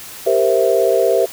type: chord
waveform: sine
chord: C dominant seventh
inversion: second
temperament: equal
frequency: 392 / 466.2 / 523.3 / 659.3 Hz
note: G4 / Bb4 / C5 / E5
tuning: 0 / 0 / 0 / 0 cents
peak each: -17 dBFS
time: 0.26-1.26 s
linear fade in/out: 10 ms
effects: white hiss -34 dBFS RMS until 1.32 s